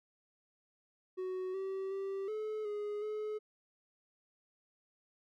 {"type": "tone with pitch steps", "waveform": "triangle", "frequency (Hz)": [371.5, 384.6, 390, 430.6, 415.8, 426.4], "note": ["F#4", "G4", "G4", "A4", "G#4", "G#4"], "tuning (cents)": [7, -33, -9, -37, 2, 46], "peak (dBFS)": -34, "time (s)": [1.17, 3.39], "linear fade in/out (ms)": 20, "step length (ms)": 370, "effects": []}